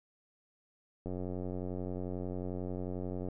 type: click train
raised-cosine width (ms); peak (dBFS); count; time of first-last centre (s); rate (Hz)
2; -26; 204; 1.06-3.286; 91.2
effects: none